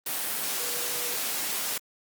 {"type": "tone in noise", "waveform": "sine", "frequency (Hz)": 483.9, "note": "B4", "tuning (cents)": -35, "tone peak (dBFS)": -41, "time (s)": [0.6, 1.16], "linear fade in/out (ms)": 5, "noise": "white", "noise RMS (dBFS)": -30, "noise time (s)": [0.06, 1.78], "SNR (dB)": -14, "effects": ["high-pass 200 Hz 12 dB/octave", "Opus 32 kbps"]}